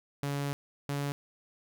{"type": "tone pair in turn", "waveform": "sawtooth", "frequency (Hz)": [141.8, 142.31], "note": ["C#3", "C#3"], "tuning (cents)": [40, 46], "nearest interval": "unison", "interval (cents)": 6, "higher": "second", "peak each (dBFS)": -27, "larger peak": "neither", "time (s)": [[0.23, 0.53], [0.89, 1.12]], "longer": "first", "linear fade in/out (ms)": 0, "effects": ["11-bit"]}